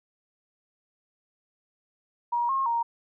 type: tone with pitch steps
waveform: sine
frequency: 952 / 1076 / 934 Hz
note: A#5 / C6 / A#5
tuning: +36 / +48 / +3 cents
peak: -23 dBFS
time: 2.32-2.83 s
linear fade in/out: 10 ms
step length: 170 ms
effects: none